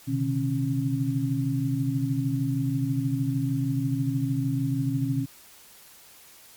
sine tone cluster, 126.7 / 139.4 / 153.1 / 272.2 Hz, B2 / C#3 / D#3 / C#4, +45 / +10 / -28 / -31 cents, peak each -27 / -32 / -31 / -27 dBFS, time 0.07-5.26 s, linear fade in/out 20 ms, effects white hiss -51 dBFS RMS until 6.56 s + MP3 96 kbps

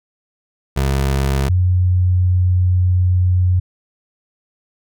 25% pulse / sine tone pair in turn, 68 / 90.77 Hz, C#2 / F#2, -33 / -33 cents, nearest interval perfect fourth, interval 500 cents, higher second, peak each -11 dBFS, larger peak neither, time 0.76-1.49 / 1.49-3.6 s, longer second, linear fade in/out 10 ms, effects none

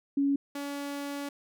sine / sawtooth tone pair in turn, 279.6 / 283.8 Hz, C#4 / C#4, +15 / +41 cents, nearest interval unison, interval 26 cents, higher second, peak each -23 / -30 dBFS, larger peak first, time 0.17-0.36 / 0.55-1.29 s, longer second, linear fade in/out 5 ms, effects none

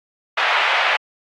white band-pass noise, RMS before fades -18 dBFS, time 0.37-0.97 s, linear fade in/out 10 ms, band 670 to 2700 Hz, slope 24 dB/octave, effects AAC 48 kbps

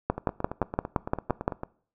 two click trains, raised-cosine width 1 ms, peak -18 / -9 dBFS, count 14 / 9, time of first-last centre 0.18-1.634 / 0.1-1.479 s, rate 8.94 / 5.8 Hz, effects noise-tail reverb RT60 0.5 s tail -21 dB re dry

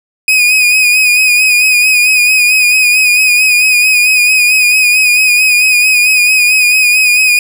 40% pulse tone with vibrato, 2489 Hz, D#7, in tune, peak -5 dBFS, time 0.28-7.39 s, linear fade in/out 2 ms, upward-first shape sine, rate 4.5 Hz, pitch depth 42 cents each way, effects none

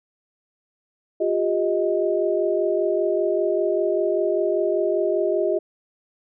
sine tone cluster, 355.5 / 400.6 / 627 Hz, F4 / G4 / D#5, +31 / +38 / +13 cents, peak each -23 dBFS, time 1.2-5.59 s, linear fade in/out 10 ms, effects none

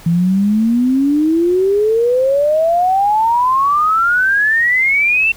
sine exponential sweep, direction up, 164.81 to 2716 Hz, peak -10 dBFS, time 0.06-5.32 s, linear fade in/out 5 ms, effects pink hiss -40 dBFS RMS until 5.36 s

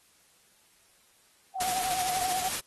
sine tone with vibrato, 740 Hz, F#5, in tune, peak -29 dBFS, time 1.55-2.49 s, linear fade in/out 10 ms, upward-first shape triangle, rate 10 Hz, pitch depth 58 cents each way
white noise with tremolo, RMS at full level -31 dBFS, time 1.6-2.6 s, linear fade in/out 5 ms, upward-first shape sine, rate 13 Hz, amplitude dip 30%
effects white hiss -63 dBFS RMS until 2.66 s + AAC 32 kbps

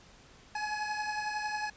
25% pulse beating tone pair, 843 / 854 Hz, G#5 / G#5, +26 / +48 cents, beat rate 11 Hz, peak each -30 / -35 dBFS, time 0.55-1.7 s, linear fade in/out 5 ms, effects pink hiss -57 dBFS RMS until 1.76 s + resampled to 16000 Hz

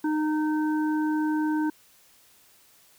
harmonic tone, 307.3 Hz, D#4, 21 cents flat, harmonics 1 / 3 / 5, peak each -23 / -33 / -37 dBFS, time 0.04-1.7 s, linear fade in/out 5 ms, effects white hiss -58 dBFS RMS until 2.98 s

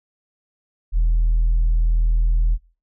sine tone, 40.66 Hz, E1, 23 cents flat, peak -12 dBFS, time 0.92-2.58 s, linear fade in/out 50 ms, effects noise-tail reverb RT60 0.4 s tail -25 dB re dry + tanh soft clip ceiling -12 dBFS

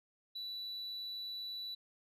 sine tone, 3954 Hz, B7, 1 cent sharp, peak -38 dBFS, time 0.35-1.75 s, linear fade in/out 10 ms, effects tanh soft clip ceiling -39 dBFS

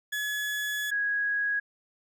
35% pulse / sine tone pair in turn, 1700 / 1657.3 Hz, G#6 / G#6, +40 / -4 cents, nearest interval unison, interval 44 cents, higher first, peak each -27 / -25 dBFS, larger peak second, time 0.12-0.91 / 0.91-1.6 s, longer first, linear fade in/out 10 ms, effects none

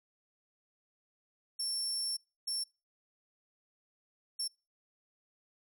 30% pulse tone bursts at uneven times, 5430 Hz, F8, 50 cents flat, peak -29 dBFS, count 3, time 1.59-2.17 / 2.47-2.64 / 4.39-4.48 s, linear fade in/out 10 ms, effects noise-tail reverb RT60 0.3 s tail -26 dB re dry

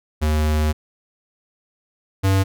square tone pair in turn, 76.6 / 96.51 Hz, D#2 / G2, -27 / -27 cents, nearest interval major third, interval 400 cents, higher second, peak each -17 / -15 dBFS, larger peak second, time 0.21-0.73 / 2.23-2.44 s, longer first, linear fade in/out 20 ms, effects none

